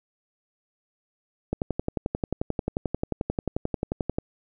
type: click train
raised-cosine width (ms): 2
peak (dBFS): -12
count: 31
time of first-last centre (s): 1.53-4.185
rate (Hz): 11.3
effects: none